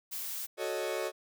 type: noise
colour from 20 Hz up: blue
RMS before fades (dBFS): -38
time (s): 0.11-0.47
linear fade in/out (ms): 20
type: chord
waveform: 40% pulse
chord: D# half-diminished seventh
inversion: first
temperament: equal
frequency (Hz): 370 / 440 / 554.4 / 622.3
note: F#4 / A4 / C#5 / D#5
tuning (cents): 0 / 0 / 0 / 0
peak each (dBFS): -37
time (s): 0.57-1.12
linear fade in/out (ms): 50
effects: none